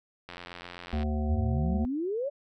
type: click train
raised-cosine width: 0.3 ms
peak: -25 dBFS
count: 66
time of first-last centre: 0.29-1.03 s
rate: 87.8 Hz
type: harmonic tone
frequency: 75 Hz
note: D2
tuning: 37 cents sharp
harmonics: 1 / 3 / 5 / 7 / 9 / 10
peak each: -28 / -32 / -41 / -43 / -43 / -42 dBFS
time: 0.93-1.85 s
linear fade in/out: 0 ms
type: exponential sweep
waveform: sine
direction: up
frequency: 76.5 to 590 Hz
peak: -28 dBFS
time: 1.28-2.3 s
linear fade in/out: 20 ms
effects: none